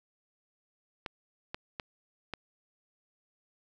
clicks, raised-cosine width 0.3 ms, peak -20 dBFS, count 4, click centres 1.062 / 1.545 / 1.798 / 2.337 s, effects none

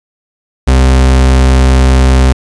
40% pulse tone, 65 Hz, C2, 11 cents flat, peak -3 dBFS, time 0.67-2.33 s, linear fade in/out 10 ms, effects resampled to 22050 Hz + 7-bit

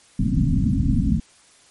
white low-pass noise, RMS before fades -19 dBFS, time 0.19-1.2 s, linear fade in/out 5 ms, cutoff 270 Hz, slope 96 dB/octave, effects white hiss -53 dBFS RMS until 1.7 s + MP3 48 kbps

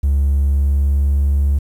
triangle tone with pitch glide, 70 to 70.61 Hz, C#2 to C#2, +18 to +33 cents, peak -9 dBFS, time 0.03-1.59 s, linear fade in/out 10 ms, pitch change +15 cents, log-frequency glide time 0.51-1.46 s, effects tanh soft clip ceiling -7 dBFS + 8-bit

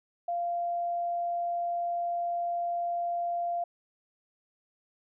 sine tone, 693 Hz, F5, 14 cents flat, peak -28 dBFS, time 0.28-3.64 s, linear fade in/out 5 ms, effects none

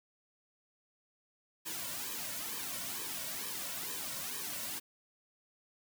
white noise with flanger, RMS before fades -40 dBFS, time 1.65-4.8 s, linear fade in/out 20 ms, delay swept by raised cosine 1.4 to 2.5 ms, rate 2.2 Hz, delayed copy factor -0.8, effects none

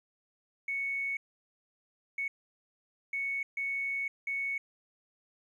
triangle tone bursts at uneven times, 2217 Hz, C#7, in tune, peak -27 dBFS, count 5, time 0.68-1.17 / 2.18-2.28 / 3.13-3.43 / 3.57-4.08 / 4.27-4.58 s, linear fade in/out 5 ms, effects tanh soft clip ceiling -29 dBFS + resampled to 32000 Hz

